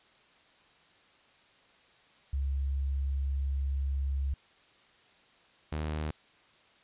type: tone pair in turn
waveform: sine / sawtooth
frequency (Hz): 68.5 / 76.89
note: C#2 / D#2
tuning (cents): -20 / -20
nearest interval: major second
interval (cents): 200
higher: second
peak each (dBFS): -28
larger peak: neither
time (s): 2.33-4.34 / 5.72-6.11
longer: first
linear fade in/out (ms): 5
effects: white hiss -62 dBFS RMS until 6.83 s + resampled to 8000 Hz

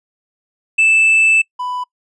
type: tone pair in turn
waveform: triangle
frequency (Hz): 2637 / 994.1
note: E7 / B5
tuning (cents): 0 / +11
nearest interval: octave + perfect fourth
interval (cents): 1689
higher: first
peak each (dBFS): -7 / -18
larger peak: first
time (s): 0.78-1.42 / 1.59-1.84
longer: first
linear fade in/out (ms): 10
effects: noise-tail reverb RT60 0.1 s tail -25 dB re dry + resampled to 24000 Hz

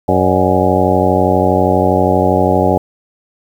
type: harmonic tone with a mistuned harmonic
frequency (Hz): 92.5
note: F#2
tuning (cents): 0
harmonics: 1 / 2 / 3 / 4 / 5 / 6 / 7 / 8 / 9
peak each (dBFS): -18 / -18 / -18 / -18 / -18 / -18 / -18 / -18 / -18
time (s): 0.08-2.78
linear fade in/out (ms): 5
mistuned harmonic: 7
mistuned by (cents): -90
effects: 7-bit

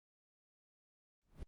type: noise with exponential growth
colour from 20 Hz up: brown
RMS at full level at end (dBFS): -45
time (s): 1.23-1.43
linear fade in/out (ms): 1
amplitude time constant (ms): 43
effects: Opus 24 kbps

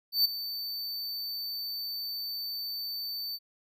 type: tone with ADSR envelope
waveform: square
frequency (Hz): 4554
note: C#8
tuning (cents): +46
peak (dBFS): -20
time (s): 0.12-3.39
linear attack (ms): 130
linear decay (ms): 10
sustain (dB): -14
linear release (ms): 44
effects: none

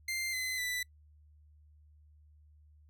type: tone with pitch steps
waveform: sawtooth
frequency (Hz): 2093 / 2038 / 1984.7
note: C7 / C7 / B6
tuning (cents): 0 / -46 / +8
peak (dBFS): -30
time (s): 0.08-0.83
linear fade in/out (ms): 5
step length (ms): 250
effects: noise-tail reverb RT60 0.1 s tail -25 dB re dry + added 75 Hz sine -58 dBFS peak until 2.89 s

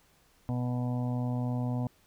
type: harmonic tone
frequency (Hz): 123.47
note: B2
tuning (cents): 0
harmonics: 1 / 2 / 4 / 5 / 6 / 7 / 8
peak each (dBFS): -30 / -33 / -45 / -44 / -45 / -48 / -50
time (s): 0.49-1.87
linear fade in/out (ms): 0
effects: pink hiss -65 dBFS RMS until 2.06 s

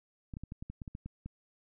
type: clicks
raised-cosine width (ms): 5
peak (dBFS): -29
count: 11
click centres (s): 0.338 / 0.369 / 0.436 / 0.521 / 0.625 / 0.7 / 0.818 / 0.878 / 0.951 / 1.06 / 1.26
effects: none

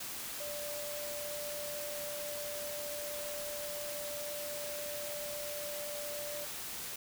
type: tone in noise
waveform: sine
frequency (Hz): 587.3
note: D5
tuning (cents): 0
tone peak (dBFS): -41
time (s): 0.4-6.45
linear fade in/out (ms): 5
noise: white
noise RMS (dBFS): -42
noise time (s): 0-6.96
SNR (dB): -2
effects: none

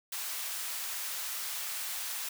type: high-pass noise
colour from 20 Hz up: white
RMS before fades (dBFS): -37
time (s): 0.12-2.29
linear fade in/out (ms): 5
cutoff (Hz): 850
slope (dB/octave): 12
effects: none

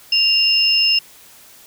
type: tone pair together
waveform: sine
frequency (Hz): 2794 / 5235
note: F7 / E8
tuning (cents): 0 / -13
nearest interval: major seventh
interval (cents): 1087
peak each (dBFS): -15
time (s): 0.12-0.99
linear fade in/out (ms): 5
effects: white hiss -45 dBFS RMS until 1.66 s

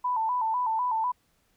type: tone with vibrato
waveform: sine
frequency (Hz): 939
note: A#5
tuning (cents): +12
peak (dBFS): -24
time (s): 0.04-1.12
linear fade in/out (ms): 10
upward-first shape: square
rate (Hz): 4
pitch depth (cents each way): 96
effects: pink hiss -69 dBFS RMS until 1.56 s

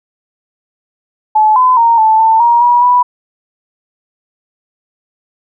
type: tone with pitch steps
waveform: sine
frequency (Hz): 861 / 1014 / 927 / 877 / 891 / 945 / 965 / 984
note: A5 / B5 / A#5 / A5 / A5 / A#5 / B5 / B5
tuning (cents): -38 / +45 / -10 / -6 / +22 / +23 / -40 / -7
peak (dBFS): -5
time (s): 1.35-3.03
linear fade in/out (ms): 10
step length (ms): 210
effects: none

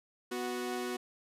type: tone pair together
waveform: sawtooth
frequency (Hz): 246.9 / 368.6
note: B3 / F#4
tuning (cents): 0 / -7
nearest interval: perfect fifth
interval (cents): 693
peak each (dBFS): -35 / -32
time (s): 0.31-0.97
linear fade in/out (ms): 10
effects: resampled to 32000 Hz

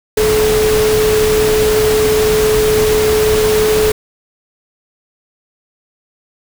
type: tone in noise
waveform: sine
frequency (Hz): 430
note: A4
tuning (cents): -40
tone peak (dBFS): -10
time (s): 0.17-3.92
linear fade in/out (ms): 5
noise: pink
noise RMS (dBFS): -18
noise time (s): 0.17-3.92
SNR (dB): +5
effects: none

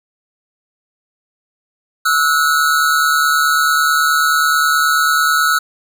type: tone pair together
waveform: square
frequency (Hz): 1307.7 / 1457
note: E6 / F#6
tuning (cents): -14 / -27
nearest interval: major second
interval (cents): 187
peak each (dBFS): -15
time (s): 2.05-5.59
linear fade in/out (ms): 10
effects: none

